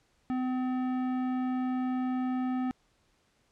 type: tone with tanh clipping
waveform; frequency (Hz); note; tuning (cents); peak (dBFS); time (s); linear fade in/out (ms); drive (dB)
sine; 255; C4; -44; -30; 0.3-2.71; 0; 14
effects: pink hiss -70 dBFS RMS until 3.51 s + low-pass 8000 Hz 12 dB/octave